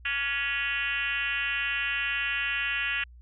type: tone with frequency modulation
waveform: sine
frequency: 2208 Hz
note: C#7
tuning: 7 cents flat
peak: -26 dBFS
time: 0.05-3.04 s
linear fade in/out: 5 ms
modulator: 266 Hz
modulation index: 2.9
effects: added 60 Hz sine -47 dBFS peak until 3.21 s